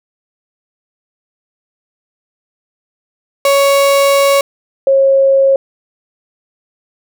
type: tone pair in turn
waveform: 35% pulse / sine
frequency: 557 / 542.7 Hz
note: C#5 / C#5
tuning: +8 / -37 cents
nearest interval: unison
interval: 45 cents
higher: first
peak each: -6 dBFS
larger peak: neither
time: 3.45-4.41 / 4.87-5.56 s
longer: first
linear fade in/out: 2 ms
effects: none